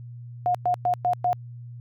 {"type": "tone bursts", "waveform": "sine", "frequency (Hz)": 717, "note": "F5", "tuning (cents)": 45, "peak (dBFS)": -19, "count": 5, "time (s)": [0.46, 1.33], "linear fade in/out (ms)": 0, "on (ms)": 86, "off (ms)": 110, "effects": ["added 120 Hz sine -37 dBFS peak until 1.8 s"]}